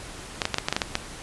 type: clicks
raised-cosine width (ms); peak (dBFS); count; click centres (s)
0.2; -5; 9; 0.418 / 0.454 / 0.543 / 0.584 / 0.685 / 0.726 / 0.765 / 0.818 / 0.954
effects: pink hiss -40 dBFS RMS until 1.22 s + resampled to 24000 Hz